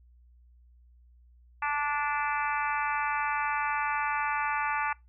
harmonic tone, 292 Hz, D4, 10 cents flat, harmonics 3 / 4 / 5 / 6 / 7 / 8 / 9, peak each -31 / -33 / -35 / -37 / -38 / -39 / -40 dBFS, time 1.62-4.93 s, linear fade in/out 5 ms, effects noise-tail reverb RT60 0.2 s tail -23 dB re dry + added 60 Hz sine -55 dBFS peak until 5.08 s

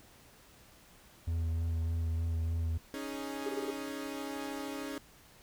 triangle tone with vibrato, 82.41 Hz, E2, in tune, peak -28 dBFS, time 1.27-2.78 s, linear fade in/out 10 ms, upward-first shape sine, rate 3.3 Hz, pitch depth 18 cents each way
sawtooth chord, C# suspended second, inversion none, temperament equal with one note detuned, 277.2 / 310.2 / 415.3 Hz, C#4 / D#4 / G#4, 0 / -5 / 0 cents, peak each -36 / -39 / -41 dBFS, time 2.94-4.98 s, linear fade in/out 0 ms
triangle tone bursts, 404.9 Hz, G#4, 44 cents flat, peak -31 dBFS, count 5, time 3.46-3.707 s, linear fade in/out 5 ms, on 31 ms, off 23 ms
effects pink hiss -59 dBFS RMS until 5.42 s

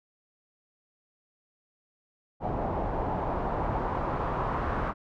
pink noise with low-pass filter sweep, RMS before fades -30 dBFS, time 2.4-4.94 s, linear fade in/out 50 ms, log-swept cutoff 740 to 1200 Hz, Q 2.3, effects none

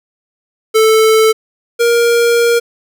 square tone pair in turn, 440 / 470.2 Hz, A4 / A#4, 0 / +15 cents, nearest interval minor second, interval 115 cents, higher second, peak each -7 / -9 dBFS, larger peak first, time 0.74-1.33 / 1.79-2.6 s, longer second, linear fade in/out 20 ms, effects none

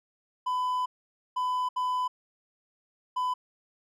triangle tone bursts at uneven times, 1003 Hz, B5, 26 cents sharp, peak -24 dBFS, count 4, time 0.46-0.86 / 1.36-1.69 / 1.76-2.08 / 3.16-3.34 s, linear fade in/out 10 ms, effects none

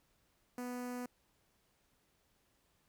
sawtooth tone with notch filter, 246.9 Hz, B3, in tune, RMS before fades -42 dBFS, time 0.58-1.06 s, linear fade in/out 2 ms, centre 3500 Hz, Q 1, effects pink hiss -75 dBFS RMS until 2.88 s

